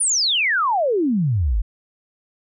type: exponential sweep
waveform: sine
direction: down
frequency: 10080 to 44.05 Hz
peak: -16 dBFS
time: 0-1.62 s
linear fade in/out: 10 ms
effects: none